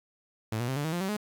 sawtooth tone with pitch steps, 110 / 120.65 / 132.33 / 145.15 / 159.2 / 174.61 / 191.52 / 210.1 Hz, A2 / B2 / C3 / D3 / D#3 / F3 / G3 / G#3, 0 / -40 / +20 / -20 / +40 / 0 / -40 / +20 cents, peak -25 dBFS, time 0.52-1.168 s, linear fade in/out 5 ms, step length 81 ms, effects 9-bit

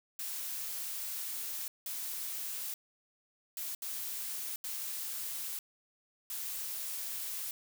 blue noise bursts at uneven times, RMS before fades -39 dBFS, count 6, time 0.19-1.68 / 1.86-2.74 / 3.57-3.75 / 3.82-4.56 / 4.64-5.59 / 6.3-7.51 s, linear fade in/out 2 ms, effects none

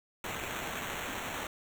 violet noise with sample-and-hold, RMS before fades -38 dBFS, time 0.24-1.47 s, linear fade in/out 2 ms, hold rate 4900 Hz, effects none

